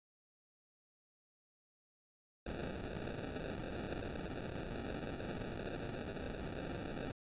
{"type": "noise with sample-and-hold", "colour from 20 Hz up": "white", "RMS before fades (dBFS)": -43, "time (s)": [2.46, 7.12], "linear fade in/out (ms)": 5, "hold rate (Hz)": 1050, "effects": ["resampled to 8000 Hz"]}